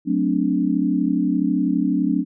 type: chord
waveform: sine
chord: D dominant seventh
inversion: first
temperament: equal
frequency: 185 / 220 / 261.6 / 293.7 Hz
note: F#3 / A3 / C4 / D4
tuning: 0 / 0 / 0 / 0 cents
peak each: -23 / -25 / -22 / -21 dBFS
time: 0.05-2.25 s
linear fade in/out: 50 ms
effects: none